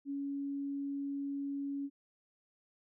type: tone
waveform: sine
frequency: 280 Hz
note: C#4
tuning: 18 cents sharp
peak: -35 dBFS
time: 0.05-1.9 s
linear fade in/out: 50 ms
effects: none